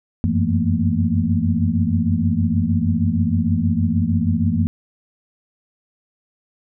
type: tone cluster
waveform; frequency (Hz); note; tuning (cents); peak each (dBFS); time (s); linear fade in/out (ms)
sine; 89.8 / 96.2 / 168.4 / 220.5 / 236.3; F2 / G2 / E3 / A3 / A#3; +49 / -32 / +37 / +4 / +24; -22; 0.24-4.67; 0
effects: none